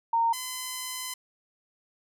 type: tone pair in turn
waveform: sine / 5% pulse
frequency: 921 / 1019.3 Hz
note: A#5 / C6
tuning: -21 / -46 cents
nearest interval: major second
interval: 175 cents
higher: second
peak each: -21 dBFS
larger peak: neither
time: 0.13-0.33 / 0.33-1.14 s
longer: second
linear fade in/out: 5 ms
effects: none